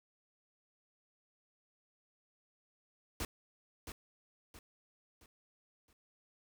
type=noise with echo; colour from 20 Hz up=pink; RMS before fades=-38 dBFS; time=3.2-3.25 s; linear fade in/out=2 ms; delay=670 ms; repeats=4; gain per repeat=-8 dB; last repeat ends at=5.93 s; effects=none